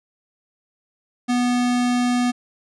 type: tone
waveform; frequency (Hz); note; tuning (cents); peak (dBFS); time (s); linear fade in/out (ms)
square; 245.5; B3; -10; -18; 1.28-2.32; 20
effects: resampled to 22050 Hz